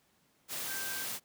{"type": "tone in noise", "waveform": "sine", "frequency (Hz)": 1568, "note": "G6", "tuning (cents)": 0, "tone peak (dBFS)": -41, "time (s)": [0.66, 1.07], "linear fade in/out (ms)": 50, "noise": "white", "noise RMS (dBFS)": -38, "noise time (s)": [0.48, 1.2], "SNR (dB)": -6, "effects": ["pink hiss -70 dBFS RMS until 1.24 s", "high-pass 100 Hz 12 dB/octave"]}